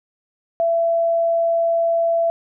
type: tone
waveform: sine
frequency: 670 Hz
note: E5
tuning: 28 cents sharp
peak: -15 dBFS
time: 0.6-2.3 s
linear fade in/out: 0 ms
effects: none